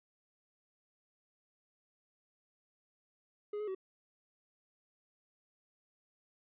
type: tone with pitch steps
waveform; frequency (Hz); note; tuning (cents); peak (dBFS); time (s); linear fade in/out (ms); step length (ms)
triangle; 415.9 / 423.5 / 379.6; G#4 / G#4 / F#4; +2 / +34 / +44; -34; 3.53-3.749; 5; 73
effects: resampled to 8000 Hz